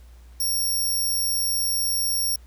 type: tone with amplitude modulation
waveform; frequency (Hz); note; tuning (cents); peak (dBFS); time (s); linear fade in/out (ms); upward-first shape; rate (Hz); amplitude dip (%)
10% pulse; 5560; F8; -9; -14; 0.4-2.36; 5; sine; 244; 45
effects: added 60 Hz sine -44 dBFS peak until 2.46 s + pink hiss -59 dBFS RMS until 2.46 s